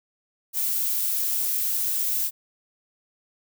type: noise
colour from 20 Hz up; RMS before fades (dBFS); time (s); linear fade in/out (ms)
violet; -25; 0.53-2.31; 50
effects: none